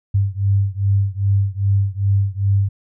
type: beating tone pair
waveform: sine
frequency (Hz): 98 / 100.5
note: G2 / G2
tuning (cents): 0 / +44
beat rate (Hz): 2.5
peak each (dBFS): -17 / -18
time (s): 0.14-2.69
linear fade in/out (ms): 10
effects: none

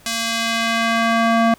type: tone with band-pass filter sweep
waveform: square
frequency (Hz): 228.6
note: A#3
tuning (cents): -34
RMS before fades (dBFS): -18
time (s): 0.06-1.54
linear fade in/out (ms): 2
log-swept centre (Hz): 5800 to 780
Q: 0.73
effects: pink hiss -49 dBFS RMS until 1.58 s

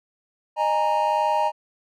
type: chord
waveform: triangle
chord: D# suspended fourth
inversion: none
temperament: equal with one note detuned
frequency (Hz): 613.7 / 830.6 / 932.3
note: D#5 / G#5 / A#5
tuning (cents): -24 / 0 / 0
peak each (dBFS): -23 / -22 / -20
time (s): 0.56-1.52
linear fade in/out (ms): 50
effects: none

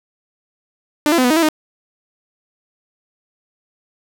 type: tone with pitch steps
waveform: sawtooth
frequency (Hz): 298.7 / 337.9 / 254.9 / 246.3 / 312.9 / 333.1 / 308.8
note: D4 / E4 / C4 / B3 / D#4 / E4 / D#4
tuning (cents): +29 / +43 / -45 / -5 / +10 / +18 / -13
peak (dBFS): -8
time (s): 1.06-1.487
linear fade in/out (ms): 0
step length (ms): 61
effects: none

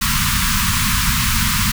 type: band-stop noise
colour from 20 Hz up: pink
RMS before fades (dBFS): -17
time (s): 0.01-1.72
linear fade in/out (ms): 10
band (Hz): 240 to 960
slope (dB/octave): 96
effects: none

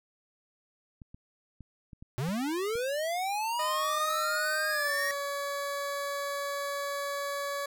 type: clicks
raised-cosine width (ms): 5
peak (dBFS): -34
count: 7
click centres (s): 1.018 / 1.145 / 1.607 / 1.932 / 2.025 / 2.288 / 2.755
type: linear sweep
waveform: square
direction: up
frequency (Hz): 116.1 to 1887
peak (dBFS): -30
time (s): 2.18-5.11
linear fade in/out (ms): 0
type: tone with pitch glide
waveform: 20% pulse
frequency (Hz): 617 to 565.8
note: D#5 to C#5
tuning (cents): -15 to +35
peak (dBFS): -27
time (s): 3.59-7.66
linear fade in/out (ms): 5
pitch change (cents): -150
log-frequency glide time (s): 4.7-4.92
effects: none

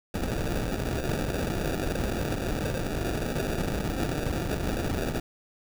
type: noise with sample-and-hold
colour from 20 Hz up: pink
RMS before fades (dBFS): -29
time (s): 0.14-5.2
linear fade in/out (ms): 5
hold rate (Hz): 1050
effects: none

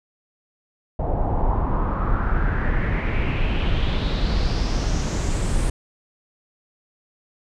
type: noise with low-pass filter sweep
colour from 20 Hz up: brown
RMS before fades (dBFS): -21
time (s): 0.99-5.7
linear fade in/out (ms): 5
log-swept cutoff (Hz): 700 to 9200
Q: 3.9
effects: none

